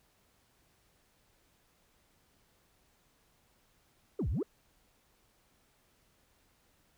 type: exponential two-way sweep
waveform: sine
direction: down then up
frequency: 480 to 53.3 to 480 Hz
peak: -28 dBFS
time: 4.19-4.43 s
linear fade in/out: 5 ms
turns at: 4.29 s
effects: tanh soft clip ceiling -28 dBFS + pink hiss -70 dBFS RMS until 6.97 s